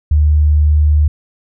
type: tone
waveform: sine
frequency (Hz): 75.2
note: D2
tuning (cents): +42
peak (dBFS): -7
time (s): 0.11-1.08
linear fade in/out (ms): 5
effects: none